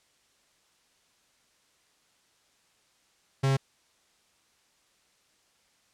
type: tone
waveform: 45% pulse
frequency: 135.1 Hz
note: C#3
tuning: 44 cents flat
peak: -22 dBFS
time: 3.43-3.57 s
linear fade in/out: 10 ms
effects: white hiss -67 dBFS RMS until 5.93 s + low-pass 8000 Hz 12 dB/octave